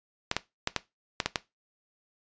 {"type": "clicks", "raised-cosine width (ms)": 0.2, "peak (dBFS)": -8, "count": 7, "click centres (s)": [0.314, 0.366, 0.674, 0.763, 1.202, 1.26, 1.358], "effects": ["noise-tail reverb RT60 0.2 s tail -17 dB re dry", "resampled to 16000 Hz"]}